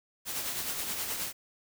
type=noise with tremolo; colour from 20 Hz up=white; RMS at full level=-33 dBFS; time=0.25-1.33 s; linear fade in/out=50 ms; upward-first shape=sine; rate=9.5 Hz; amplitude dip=40%; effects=none